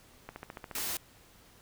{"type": "click train", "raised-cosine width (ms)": 0.5, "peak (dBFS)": -26, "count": 8, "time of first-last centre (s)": [0.29, 0.783], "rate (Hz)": 14.2}
{"type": "noise", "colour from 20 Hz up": "white", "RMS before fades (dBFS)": -35, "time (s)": [0.75, 0.97], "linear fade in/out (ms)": 2}
{"effects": ["pink hiss -59 dBFS RMS until 1.61 s"]}